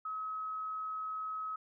sine tone, 1279 Hz, D#6, 47 cents sharp, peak -36 dBFS, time 0.05-1.56 s, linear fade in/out 5 ms, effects none

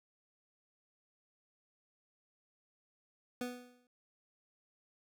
25% pulse tone with exponential decay, 246.9 Hz, B3, in tune, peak -31 dBFS, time 3.41-3.87 s, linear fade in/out 2 ms, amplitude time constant 100 ms, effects none

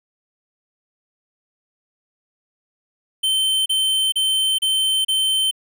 square tone bursts, 3094 Hz, G7, 23 cents flat, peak -17 dBFS, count 5, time 3.23-5.512 s, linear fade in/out 10 ms, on 430 ms, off 33 ms, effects none

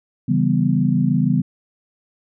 sine chord, C# half-diminished seventh, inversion none, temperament equal, 138.59 / 164.81 / 196 / 246.9 Hz, C#3 / E3 / G3 / B3, 0 / 0 / 0 / 0 cents, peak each -20 dBFS, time 0.28-1.42 s, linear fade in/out 10 ms, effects none

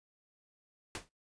pink noise with exponential decay, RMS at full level -36 dBFS, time 0.95-1.09 s, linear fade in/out 1 ms, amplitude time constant 29 ms, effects noise-tail reverb RT60 0.2 s tail -25 dB re dry + resampled to 22050 Hz

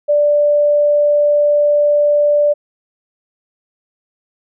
sine tone, 587.3 Hz, D5, in tune, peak -9 dBFS, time 0.08-2.54 s, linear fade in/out 20 ms, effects none

